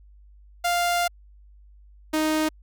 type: tone pair in turn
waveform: sawtooth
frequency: 698.5 / 311.1 Hz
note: F5 / D#4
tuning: 0 / 0 cents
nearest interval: octave + major second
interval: 1400 cents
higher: first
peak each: -17 dBFS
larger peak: neither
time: 0.64-1.08 / 2.13-2.49 s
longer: first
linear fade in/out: 10 ms
effects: added 50 Hz sine -48 dBFS peak until 2.62 s